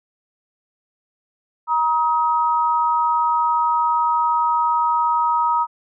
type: tone pair together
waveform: sine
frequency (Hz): 948 / 1265.4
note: A#5 / D#6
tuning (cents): +29 / +29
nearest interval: perfect fourth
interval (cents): 500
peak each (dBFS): -17 / -20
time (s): 1.67-5.67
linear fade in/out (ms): 50
effects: none